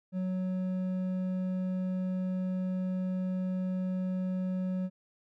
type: tone with hard clipping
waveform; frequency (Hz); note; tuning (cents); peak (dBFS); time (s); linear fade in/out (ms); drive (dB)
triangle; 185; F#3; 0; -31; 0.12-4.9; 50; 9
effects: none